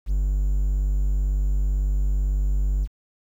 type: tone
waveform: triangle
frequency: 49 Hz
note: G1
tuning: in tune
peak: -17 dBFS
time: 0.06-2.88 s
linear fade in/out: 50 ms
effects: 9-bit